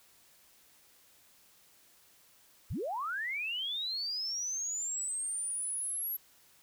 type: linear sweep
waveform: sine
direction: up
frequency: 41.2 to 11720 Hz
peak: -33 dBFS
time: 2.7-6.17 s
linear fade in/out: 10 ms
effects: white hiss -63 dBFS RMS until 6.62 s